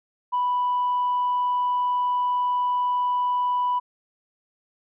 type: tone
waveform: sine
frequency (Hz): 987.8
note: B5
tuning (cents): 0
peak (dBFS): -19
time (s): 0.32-3.8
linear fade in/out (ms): 20
effects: tanh soft clip ceiling -17 dBFS